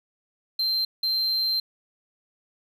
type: tone bursts at uneven times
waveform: sine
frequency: 4136 Hz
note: C8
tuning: 21 cents flat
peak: -19 dBFS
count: 2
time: 0.59-0.85 / 1.03-1.6 s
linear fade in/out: 5 ms
effects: tanh soft clip ceiling -21 dBFS + 9-bit